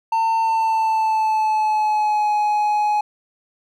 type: tone with pitch glide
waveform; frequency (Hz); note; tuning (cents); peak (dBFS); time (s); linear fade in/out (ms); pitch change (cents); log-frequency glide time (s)
triangle; 900 to 839.7; A5 to G#5; +39 to +19; -14; 0.12-3.01; 5; -120; 0.42-2.32
effects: none